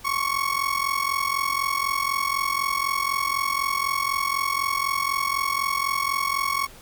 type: ring-modulated tone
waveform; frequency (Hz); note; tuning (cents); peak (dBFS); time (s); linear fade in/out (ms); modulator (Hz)
30% pulse; 1106; C#6; -4; -17; 0.04-6.67; 20; 22
effects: pink hiss -47 dBFS RMS until 6.81 s